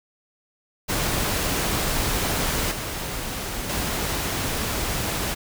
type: noise with level steps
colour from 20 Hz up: pink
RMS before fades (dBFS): -24 / -30 / -26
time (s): 0.88-5.35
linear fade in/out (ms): 20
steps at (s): 2.71 / 3.69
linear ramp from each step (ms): 10
effects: none